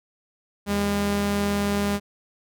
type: tone pair together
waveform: sawtooth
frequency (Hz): 80.4 / 202.6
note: E2 / G#3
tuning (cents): -43 / -43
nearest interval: octave + major third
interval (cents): 1600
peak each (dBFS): -28 / -18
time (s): 0.66-2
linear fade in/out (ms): 50
effects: none